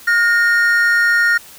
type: tone pair together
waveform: triangle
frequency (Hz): 1428 / 1845.5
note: F6 / A#6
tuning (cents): +38 / -18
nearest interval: major third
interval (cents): 444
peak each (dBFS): -12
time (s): 0.07-1.38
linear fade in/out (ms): 10
effects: white hiss -40 dBFS RMS until 1.58 s